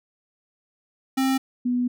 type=tone pair in turn; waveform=square / sine; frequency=265.3 / 246.3 Hz; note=C4 / B3; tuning=+24 / -5 cents; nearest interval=minor second; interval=129 cents; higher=first; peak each=-20 / -20 dBFS; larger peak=neither; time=1.17-1.38 / 1.65-1.88 s; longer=second; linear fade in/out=10 ms; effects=none